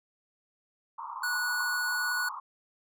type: band-pass noise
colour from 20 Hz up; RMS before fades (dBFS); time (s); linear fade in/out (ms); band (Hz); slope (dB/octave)
white; -39; 0.98-2.4; 10; 880 to 1200; 96
type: tone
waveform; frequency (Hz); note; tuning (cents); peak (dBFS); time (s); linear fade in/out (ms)
square; 1467; F#6; -15; -29; 1.23-2.29; 5
effects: none